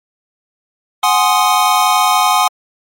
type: chord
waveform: square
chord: Ab dominant seventh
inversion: third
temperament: equal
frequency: 740 / 830.6 / 1046.5 / 1244.5 Hz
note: Gb5 / Ab5 / C6 / Eb6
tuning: 0 / 0 / 0 / 0 cents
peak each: -16 dBFS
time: 1.03-2.48 s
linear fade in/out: 5 ms
effects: MP3 64 kbps